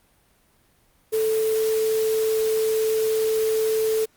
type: tone in noise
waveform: sine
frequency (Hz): 440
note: A4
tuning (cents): 0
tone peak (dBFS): -19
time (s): 1.12-4.06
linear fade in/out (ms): 20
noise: white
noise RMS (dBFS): -34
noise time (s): 1.12-4.06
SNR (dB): +12
effects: pink hiss -61 dBFS RMS until 4.16 s + Opus 32 kbps